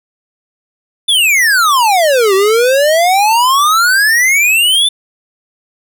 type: exponential two-way sweep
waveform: square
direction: down then up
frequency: 3572 to 376.7 to 3572 Hz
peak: -8 dBFS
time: 1.08-4.89 s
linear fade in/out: 10 ms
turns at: 2.34 s
effects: none